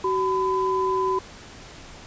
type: tone pair together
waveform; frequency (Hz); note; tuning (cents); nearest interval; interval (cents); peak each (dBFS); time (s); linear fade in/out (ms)
sine; 377.2 / 1007; F#4 / B5; +33 / +33; octave + perfect fourth; 1700; -23; 0.04-1.19; 5
effects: pink hiss -43 dBFS RMS until 2.06 s + resampled to 16000 Hz